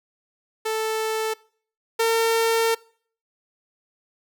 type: tone pair in turn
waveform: sawtooth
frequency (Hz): 440 / 454.5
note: A4 / A#4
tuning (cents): 0 / -44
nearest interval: minor second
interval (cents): 56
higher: second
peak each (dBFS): -19 / -14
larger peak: second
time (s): 0.65-1.34 / 1.99-2.75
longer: second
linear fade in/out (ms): 10
effects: noise-tail reverb RT60 0.5 s tail -23 dB re dry